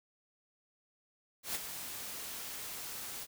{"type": "noise with ADSR envelope", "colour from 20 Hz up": "white", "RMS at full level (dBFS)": -35, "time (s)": [1.43, 3.27], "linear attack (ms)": 120, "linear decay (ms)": 25, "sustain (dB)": -8, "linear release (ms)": 45, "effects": []}